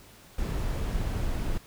brown noise, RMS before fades -29 dBFS, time 0.38-1.58 s, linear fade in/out 5 ms, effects pink hiss -53 dBFS RMS until 1.66 s

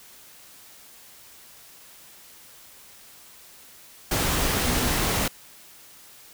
sine tone in noise, 246.9 Hz, B3, in tune, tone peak -29 dBFS, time 4.67-4.88 s, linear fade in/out 5 ms, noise pink, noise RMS -24 dBFS, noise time 4.11-5.28 s, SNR -8 dB, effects white hiss -49 dBFS RMS until 6.33 s

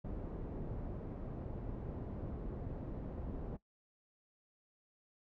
pink low-pass noise, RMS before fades -43 dBFS, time 0.04-3.57 s, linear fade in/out 10 ms, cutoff 470 Hz, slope 12 dB/octave, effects noise-tail reverb RT60 0.1 s tail -18 dB re dry

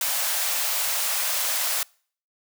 white high-pass noise, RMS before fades -25 dBFS, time 0.01-1.83 s, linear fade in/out 2 ms, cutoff 540 Hz, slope 48 dB/octave, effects noise-tail reverb RT60 0.5 s tail -26 dB re dry

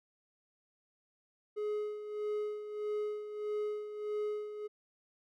triangle tone with tremolo, 420.8 Hz, G#4, 23 cents sharp, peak -30 dBFS, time 1.56-4.68 s, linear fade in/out 20 ms, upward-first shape sine, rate 1.6 Hz, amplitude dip 65%, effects none

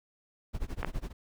brown noise with tremolo, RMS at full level -33 dBFS, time 0.53-1.13 s, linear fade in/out 20 ms, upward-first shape sine, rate 12 Hz, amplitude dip 95%
clicks, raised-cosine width 0.5 ms, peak -18 / -16 dBFS, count 2, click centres 0.83 / 0.847 s
effects none

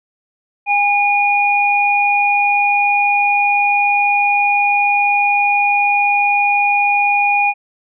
sine tone pair together, 814.9 / 2442 Hz, G#5 / D#7, -33 / -33 cents, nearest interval octave + perfect fifth, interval 1900 cents, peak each -14 dBFS, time 0.66-7.54 s, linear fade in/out 50 ms, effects none

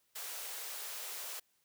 white high-pass noise, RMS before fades -43 dBFS, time 0.15-1.4 s, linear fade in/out 10 ms, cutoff 400 Hz, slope 48 dB/octave, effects white hiss -75 dBFS RMS until 1.64 s

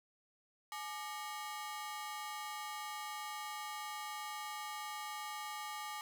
sawtooth ring-modulated tone, 1021 Hz, C6, 43 cents flat, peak -35 dBFS, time 0.72-6.01 s, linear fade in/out 0 ms, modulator 176 Hz, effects none

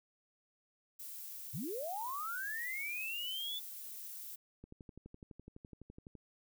violet noise, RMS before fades -47 dBFS, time 0.99-4.36 s, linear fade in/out 10 ms
sine linear sweep, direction up, 95.3 to 3520 Hz, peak -38 dBFS, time 1.53-3.6 s, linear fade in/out 20 ms
click train, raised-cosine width 3 ms, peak -38 dBFS, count 19, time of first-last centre 4.64-6.153 s, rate 11.9 Hz
effects none

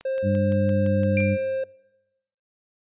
click train, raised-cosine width 0.2 ms, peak -25 dBFS, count 8, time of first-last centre 0.01-1.205 s, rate 5.86 Hz
triangle tone, 530 Hz, C5, 22 cents sharp, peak -21 dBFS, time 0.05-1.64 s, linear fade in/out 5 ms
harmonic tone, 99.1 Hz, G2, 19 cents sharp, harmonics 1 / 2 / 3, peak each -23 / -23 / -32 dBFS, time 0.22-1.38 s, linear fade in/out 50 ms
sine tone with exponential decay, 2376 Hz, D7, 20 cents sharp, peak -22 dBFS, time 1.17-1.63 s, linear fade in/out 1 ms, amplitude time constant 100 ms
effects noise-tail reverb RT60 1.0 s tail -23 dB re dry + resampled to 8000 Hz

